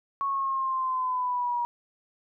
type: linear sweep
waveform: sine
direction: down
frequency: 1108.7 to 954 Hz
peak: -25 dBFS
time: 0.21-1.65 s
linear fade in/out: 0 ms
effects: none